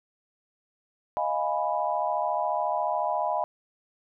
sine chord, F half-diminished seventh, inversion third, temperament equal with one note detuned, 622.3 / 696.4 / 830.6 / 987.8 Hz, Eb5 / F5 / Ab5 / Cb6, 0 / -5 / 0 / 0 cents, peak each -30 dBFS, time 1.17-3.44 s, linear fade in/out 0 ms, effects none

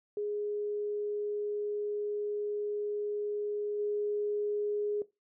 sine tone with level steps, 415.3 Hz, G#4, in tune, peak -31 / -29 dBFS, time 0.17-5.02 s, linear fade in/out 2 ms, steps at 3.78 s, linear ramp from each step 20 ms, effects noise-tail reverb RT60 0.2 s tail -17 dB re dry

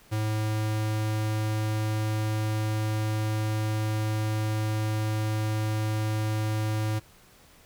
square tone, 108 Hz, A2, 32 cents flat, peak -26 dBFS, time 0.11-7 s, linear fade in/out 20 ms, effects pink hiss -56 dBFS RMS until 7.65 s

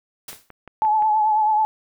white noise with exponential decay, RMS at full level -32 dBFS, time 0.28-0.51 s, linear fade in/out 5 ms, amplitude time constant 48 ms
click train, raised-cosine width 0.5 ms, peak -24 dBFS, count 5, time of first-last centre 0.33-1.023 s, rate 5.77 Hz
sine tone with vibrato, 859 Hz, A5, 42 cents flat, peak -15 dBFS, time 0.82-1.65 s, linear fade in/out 0 ms, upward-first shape triangle, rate 9.2 Hz, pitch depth 47 cents each way
effects none

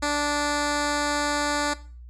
10% pulse tone with low-pass filter, 292.4 Hz, D4, 7 cents flat, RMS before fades -25 dBFS, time 0.02-1.74 s, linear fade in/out 10 ms, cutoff 7500 Hz, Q 1.6, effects noise-tail reverb RT60 0.4 s tail -17 dB re dry + added 60 Hz sine -40 dBFS peak until 2.09 s

